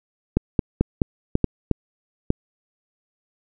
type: clicks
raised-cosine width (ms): 3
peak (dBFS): -4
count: 8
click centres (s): 0.37 / 0.592 / 0.81 / 1.018 / 1.354 / 1.443 / 1.713 / 2.304
effects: none